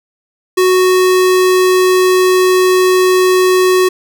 square tone, 369.4 Hz, F#4, 3 cents flat, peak -8 dBFS, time 0.57-3.89 s, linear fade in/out 10 ms, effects none

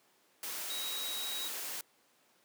sine tone in noise, 3828 Hz, A#7, 45 cents sharp, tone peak -38 dBFS, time 0.7-1.48 s, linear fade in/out 2 ms, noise white, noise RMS -40 dBFS, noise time 0.43-1.81 s, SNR -1 dB, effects pink hiss -68 dBFS RMS until 2.44 s + high-pass 300 Hz 12 dB/octave

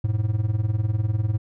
triangle tone with tremolo, 106.8 Hz, G#2, 49 cents sharp, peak -14 dBFS, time 0.04-1.38 s, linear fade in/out 5 ms, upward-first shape triangle, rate 20 Hz, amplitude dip 90%, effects none

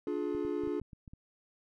triangle chord, D diminished, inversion none, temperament just, 293.7 / 352.4 / 422.9 Hz, D4 / F4 / Ab4, 0 / +16 / +31 cents, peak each -34 dBFS, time 0.07-0.8 s, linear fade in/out 2 ms
clicks, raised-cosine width 5 ms, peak -36 dBFS, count 8, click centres 0.349 / 0.45 / 0.637 / 0.674 / 0.816 / 0.932 / 1.078 / 1.135 s
effects none

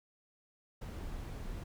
brown noise, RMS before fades -42 dBFS, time 0.81-1.64 s, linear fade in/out 10 ms, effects none

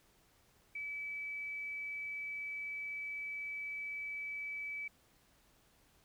sine tone, 2298 Hz, D7, 38 cents flat, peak -39 dBFS, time 0.75-4.88 s, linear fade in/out 5 ms, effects pink hiss -69 dBFS RMS until 6.04 s

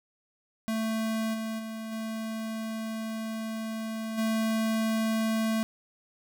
square tone with level steps, 221.8 Hz, A3, 14 cents sharp, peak -28 / -32 / -36 / -33 / -26 dBFS, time 0.68-5.63 s, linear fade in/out 0 ms, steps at 1.33 / 1.58 / 1.91 / 4.17 s, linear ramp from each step 20 ms, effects 10-bit

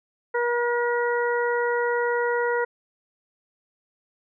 harmonic tone, 478.9 Hz, A#4, 47 cents sharp, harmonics 1 / 2 / 3 / 4, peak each -23 / -28 / -29 / -31 dBFS, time 0.34-2.65 s, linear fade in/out 10 ms, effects none

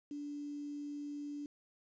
sine tone with quantisation, 290.6 Hz, D4, 18 cents flat, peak -40 dBFS, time 0.11-1.46 s, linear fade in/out 2 ms, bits 10, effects resampled to 16000 Hz

